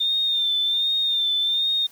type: tone with vibrato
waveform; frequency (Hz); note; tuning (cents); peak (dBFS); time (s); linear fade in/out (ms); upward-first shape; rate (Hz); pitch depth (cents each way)
sine; 3612; A7; +45; -19; 0-1.87; 10; sine; 1.3; 46
effects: white hiss -52 dBFS RMS until 1.91 s